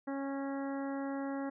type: harmonic tone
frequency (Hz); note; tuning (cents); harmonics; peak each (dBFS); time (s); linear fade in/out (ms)
275.2; C#4; -12; 1 / 2 / 3 / 4 / 5 / 6 / 7; -36 / -42 / -45 / -50 / -51 / -52 / -54; 0.07-1.5; 10
effects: none